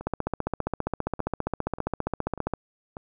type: two click trains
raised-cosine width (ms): 1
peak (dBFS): -23 / -12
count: 6 / 38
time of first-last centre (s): 0.01-2.969 / 0.07-2.537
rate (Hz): 1.69 / 15
effects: none